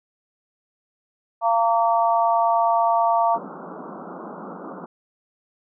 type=harmonic tone; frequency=229.4 Hz; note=A#3; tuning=28 cents flat; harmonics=3 / 4 / 5; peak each=-19 / -20 / -24 dBFS; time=1.41-3.39 s; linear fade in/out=50 ms
type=band-pass noise; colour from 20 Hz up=pink; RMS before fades=-36 dBFS; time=3.34-4.86 s; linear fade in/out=5 ms; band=170 to 1400 Hz; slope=96 dB/octave
effects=none